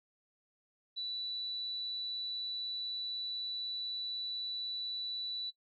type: tone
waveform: sine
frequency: 3958 Hz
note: B7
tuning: 3 cents sharp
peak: -36 dBFS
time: 0.96-5.51 s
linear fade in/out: 20 ms
effects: noise-tail reverb RT60 0.1 s tail -17 dB re dry

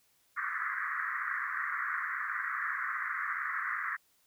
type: band-pass noise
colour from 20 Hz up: white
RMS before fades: -35 dBFS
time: 0.36-3.97 s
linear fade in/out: 20 ms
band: 1100 to 2000 Hz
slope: 96 dB/octave
effects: white hiss -70 dBFS RMS until 4.26 s

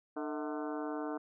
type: harmonic tone with a mistuned harmonic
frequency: 150 Hz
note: D3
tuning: 37 cents sharp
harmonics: 2 / 3 / 4 / 5 / 6 / 7 / 8 / 9 / 10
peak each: -38 / -42 / -44 / -46 / -48 / -49 / -50 / -51 / -52 dBFS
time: 0.16-1.18 s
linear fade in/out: 10 ms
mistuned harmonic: 4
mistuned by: +110 cents
effects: none

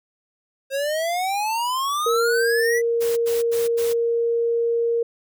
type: exponential sweep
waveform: square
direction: up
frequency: 533 to 2011 Hz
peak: -22 dBFS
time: 0.7-2.82 s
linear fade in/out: 50 ms
type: tone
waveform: sine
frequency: 466.2 Hz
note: A#4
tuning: in tune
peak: -18 dBFS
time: 2.06-5.03 s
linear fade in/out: 5 ms
type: noise bursts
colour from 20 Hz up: white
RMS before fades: -33 dBFS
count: 4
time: 3-3.938 s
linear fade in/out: 20 ms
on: 170 ms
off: 86 ms
effects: none

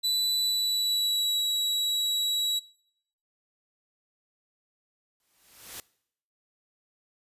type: tone with pitch glide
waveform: 40% pulse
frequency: 3974 to 3894 Hz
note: B7 to B7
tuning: +10 to -25 cents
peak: -23 dBFS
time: 0.03-2.6 s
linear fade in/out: 20 ms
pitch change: -35 cents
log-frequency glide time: 0.37-1.39 s
type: noise with exponential growth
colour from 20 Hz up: white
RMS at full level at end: -37 dBFS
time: 5.2-5.8 s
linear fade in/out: 1 ms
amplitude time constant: 130 ms
effects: noise-tail reverb RT60 0.7 s tail -22 dB re dry + resampled to 32000 Hz

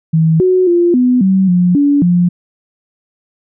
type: tone with pitch steps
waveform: sine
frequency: 160.9 / 369.1 / 347 / 249.7 / 190.6 / 178.3 / 286 / 176.1 Hz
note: E3 / F#4 / F4 / B3 / G3 / F3 / D4 / F3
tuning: -42 / -4 / -11 / +19 / -48 / +36 / -46 / +15 cents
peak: -7 dBFS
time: 0.13-2.29 s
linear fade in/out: 10 ms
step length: 270 ms
effects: none

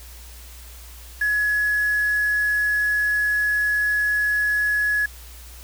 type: tone with quantisation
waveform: sine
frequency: 1688 Hz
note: G#6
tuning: 28 cents sharp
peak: -18 dBFS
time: 1.21-5.06 s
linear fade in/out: 5 ms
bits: 6
effects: added 60 Hz sine -40 dBFS peak until 5.63 s + white hiss -45 dBFS RMS until 5.63 s

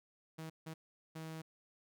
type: tone bursts at uneven times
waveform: sawtooth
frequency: 160 Hz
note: D#3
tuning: 49 cents sharp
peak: -40 dBFS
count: 3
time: 0.38-0.5 / 0.66-0.74 / 1.15-1.42 s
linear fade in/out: 10 ms
effects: none

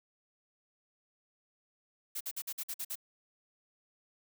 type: noise bursts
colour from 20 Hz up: blue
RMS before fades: -38 dBFS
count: 8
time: 2.15-2.956 s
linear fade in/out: 10 ms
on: 57 ms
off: 50 ms
effects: none

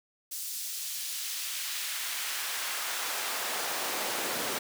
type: noise with high-pass filter sweep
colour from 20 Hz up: pink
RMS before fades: -34 dBFS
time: 0.31-4.59 s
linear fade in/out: 10 ms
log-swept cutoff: 6400 to 300 Hz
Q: 0.77
effects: none

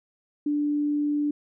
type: tone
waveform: sine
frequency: 293.7 Hz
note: D4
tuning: in tune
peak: -22 dBFS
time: 0.46-1.31 s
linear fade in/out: 5 ms
effects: none

